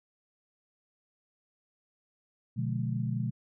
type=chord; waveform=sine; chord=B diminished seventh; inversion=none; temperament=just; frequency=123.47 / 148.16 / 177.8 / 213.4 Hz; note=B2 / D3 / F3 / Ab3; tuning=0 / +16 / +31 / +47 cents; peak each=-31 / -36 / -37 / -36 dBFS; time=2.56-3.31 s; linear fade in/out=20 ms; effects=none